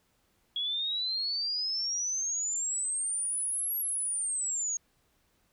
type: exponential two-way sweep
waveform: sine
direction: up then down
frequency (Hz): 3322 to 11580 to 6540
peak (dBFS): -29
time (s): 0.56-4.77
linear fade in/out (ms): 2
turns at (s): 3.77
effects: pink hiss -71 dBFS RMS until 5.52 s